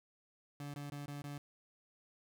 30% pulse tone bursts, 143.9 Hz, D3, 35 cents flat, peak -40 dBFS, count 5, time 0.6-1.38 s, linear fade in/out 2 ms, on 140 ms, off 20 ms, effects none

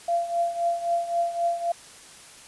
sine tone with tremolo, 686 Hz, F5, 31 cents flat, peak -19 dBFS, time 0.08-1.72 s, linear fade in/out 5 ms, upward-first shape triangle, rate 3.8 Hz, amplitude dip 80%, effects white hiss -47 dBFS RMS until 2.47 s + resampled to 24000 Hz

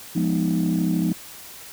sine chord, F half-diminished seventh, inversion none, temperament equal, 174.61 / 207.7 / 246.9 / 311.1 Hz, F3 / Ab3 / Cb4 / Eb4, 0 / 0 / 0 / 0 cents, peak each -21 / -25 / -26 / -24 dBFS, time 0.15-1.13 s, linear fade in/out 10 ms, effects tanh soft clip ceiling -13 dBFS + white hiss -41 dBFS RMS until 1.72 s

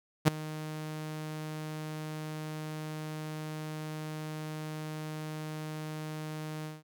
sawtooth tone with ADSR envelope, 154.8 Hz, D#3, 9 cents flat, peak -13 dBFS, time 0.25-6.83 s, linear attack 29 ms, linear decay 8 ms, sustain -20 dB, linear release 180 ms, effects none

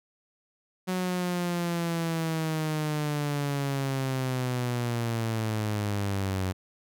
sawtooth linear sweep, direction down, 185 to 92.5 Hz, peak -23 dBFS, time 0.87-6.53 s, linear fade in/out 20 ms, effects none

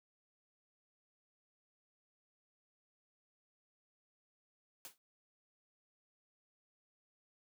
white noise with exponential decay, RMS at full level -45 dBFS, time 4.85-4.98 s, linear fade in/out 1 ms, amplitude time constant 27 ms, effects high-pass 150 Hz 12 dB/octave

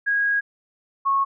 sine tone pair in turn, 1644 / 1097.2 Hz, G#6 / C#6, -18 / -18 cents, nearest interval perfect fifth, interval 700 cents, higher first, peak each -18 / -17 dBFS, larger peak second, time 0.06-0.41 / 1.05-1.25 s, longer first, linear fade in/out 20 ms, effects none

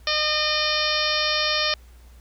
harmonic tone with a mistuned harmonic, 609 Hz, D#5, 37 cents flat, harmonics 1 / 2 / 3 / 4 / 5 / 6 / 7 / 8 / 9, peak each -29 / -29 / -29 / -29 / -29 / -29 / -29 / -29 / -29 dBFS, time 0.07-1.74 s, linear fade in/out 2 ms, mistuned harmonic 6, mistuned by -16 cents, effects added 60 Hz sine -45 dBFS peak until 2.2 s + pink hiss -57 dBFS RMS until 2.2 s

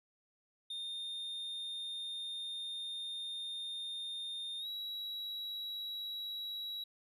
triangle tone with pitch glide, 3645 to 3884 Hz, A#7 to B7, -40 to -30 cents, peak -38 dBFS, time 0.7-6.84 s, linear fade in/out 5 ms, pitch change +110 cents, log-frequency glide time 4.59-4.67 s, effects none

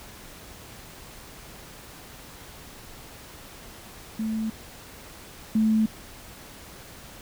sine tone pair in turn, 220 / 218.9 Hz, A3 / A3, 0 / -9 cents, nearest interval unison, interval 9 cents, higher first, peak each -25 / -18 dBFS, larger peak second, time 4.19-4.5 / 5.55-5.86 s, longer neither, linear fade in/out 5 ms, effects pink hiss -45 dBFS RMS until 7.21 s

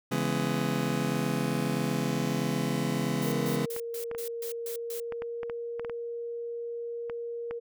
30% pulse chord, C# minor seventh, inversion none, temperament just, 138.59 / 166.31 / 207.9 / 249.5 Hz, C#3 / E3 / G#3 / B3, 0 / +16 / +2 / +18 cents, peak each -30 dBFS, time 0.11-3.66 s, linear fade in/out 10 ms
blue noise bursts, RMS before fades -40 dBFS, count 8, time 3.22-5 s, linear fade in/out 2 ms, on 100 ms, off 140 ms
sine tone with pitch glide, 466.2 to 469.7 Hz, A#4 to A#4, 0 to +13 cents, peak -33 dBFS, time 3.24-7.6 s, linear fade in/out 20 ms, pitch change +13 cents, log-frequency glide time 4.53-5.55 s
clicks, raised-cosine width 0.5 ms, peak -24 dBFS, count 12, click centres 3.764 / 4.114 / 4.149 / 5.123 / 5.221 / 5.432 / 5.498 / 5.796 / 5.848 / 5.897 / 7.098 / 7.51 s
effects none

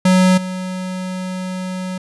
square tone with level steps, 185 Hz, F#3, in tune, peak -10 / -23 dBFS, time 0.05-1.98 s, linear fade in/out 5 ms, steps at 0.37 s, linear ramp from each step 10 ms, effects resampled to 24000 Hz

